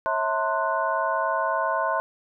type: tone cluster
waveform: sine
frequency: 548 / 648 / 905 / 1048 / 1478 Hz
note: C#5 / E5 / A5 / C6 / F#6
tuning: -20 / -30 / +48 / +2 / -2 cents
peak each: -32 / -27 / -29 / -26 / -30 dBFS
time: 0.06-2 s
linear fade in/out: 0 ms
effects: none